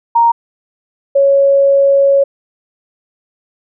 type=tone pair in turn; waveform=sine; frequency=932.3 / 554.3 Hz; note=A#5 / C#5; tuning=0 / 0 cents; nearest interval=major sixth; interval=900 cents; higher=first; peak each=-6 dBFS; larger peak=neither; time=0.15-0.32 / 1.15-2.24 s; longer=second; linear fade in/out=10 ms; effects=none